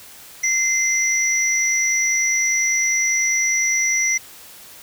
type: tone pair together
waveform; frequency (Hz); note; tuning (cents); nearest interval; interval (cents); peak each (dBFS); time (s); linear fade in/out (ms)
sine; 2077 / 5875; C7 / F#8; -13 / -13; octave + tritone; 1800; -19; 0.43-4.18; 10
effects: white hiss -42 dBFS RMS until 4.82 s